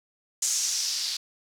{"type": "noise with low-pass filter sweep", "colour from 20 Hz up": "violet", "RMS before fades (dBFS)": -28, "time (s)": [0.42, 1.17], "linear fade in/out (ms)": 5, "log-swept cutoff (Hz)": [6900, 4400], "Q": 3.4, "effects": []}